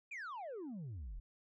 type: exponential sweep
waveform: sine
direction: down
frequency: 2516 to 36.71 Hz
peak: -40 dBFS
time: 0.11-1.2 s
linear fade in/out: 10 ms
effects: tanh soft clip ceiling -42 dBFS